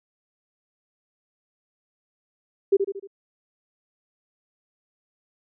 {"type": "tone with echo", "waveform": "sine", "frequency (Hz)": 394.5, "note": "G4", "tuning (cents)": 11, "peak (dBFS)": -13, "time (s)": [2.72, 2.77], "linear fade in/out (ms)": 10, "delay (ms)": 76, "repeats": 4, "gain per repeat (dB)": -6, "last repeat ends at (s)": 3.074, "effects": []}